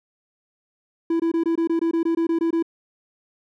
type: tone bursts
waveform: triangle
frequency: 331.7 Hz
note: E4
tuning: 11 cents sharp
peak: -16 dBFS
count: 13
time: 1.1-2.626 s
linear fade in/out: 5 ms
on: 98 ms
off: 21 ms
effects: none